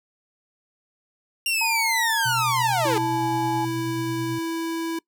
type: linear sweep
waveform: sawtooth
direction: down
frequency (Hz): 2800 to 392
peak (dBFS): -18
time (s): 1.46-2.98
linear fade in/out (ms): 2
type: tone with pitch glide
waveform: sine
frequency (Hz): 907 to 851.2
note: A#5 to G#5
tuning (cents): -48 to +42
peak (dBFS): -24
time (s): 1.61-3.65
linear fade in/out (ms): 5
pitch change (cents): -110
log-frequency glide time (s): 2.74-3.25
type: tone with tremolo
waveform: sine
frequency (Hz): 124.6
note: B2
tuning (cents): +16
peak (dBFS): -28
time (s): 2.25-4.39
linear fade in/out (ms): 10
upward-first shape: sine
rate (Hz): 9.3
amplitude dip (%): 35
type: tone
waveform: square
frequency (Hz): 329.6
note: E4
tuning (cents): 0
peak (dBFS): -26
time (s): 2.85-4.99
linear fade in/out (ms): 5
effects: noise-tail reverb RT60 0.1 s tail -23 dB re dry